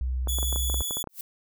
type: tone with vibrato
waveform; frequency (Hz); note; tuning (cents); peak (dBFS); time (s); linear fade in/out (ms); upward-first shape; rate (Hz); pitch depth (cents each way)
sine; 63; B1; +35; -25; 0.01-0.82; 0; sine; 2.2; 13
type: clicks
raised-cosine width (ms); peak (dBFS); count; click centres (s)
1; -21; 12; 0.273 / 0.386 / 0.429 / 0.527 / 0.56 / 0.699 / 0.743 / 0.807 / 0.909 / 0.97 / 1.041 / 1.073
type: tone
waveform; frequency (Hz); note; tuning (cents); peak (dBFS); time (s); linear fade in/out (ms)
10% pulse; 3416; G#7; +48; -21; 0.28-1.03; 10
type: noise with exponential growth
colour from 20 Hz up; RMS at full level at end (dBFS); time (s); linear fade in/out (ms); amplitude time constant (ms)
violet; -31; 1.09-1.21; 2; 24
effects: none